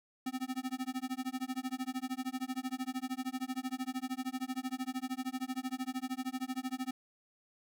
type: tone with tremolo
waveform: square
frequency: 258 Hz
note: C4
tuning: 24 cents flat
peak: -33 dBFS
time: 0.26-6.91 s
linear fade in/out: 5 ms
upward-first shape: sine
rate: 13 Hz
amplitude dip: 100%
effects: none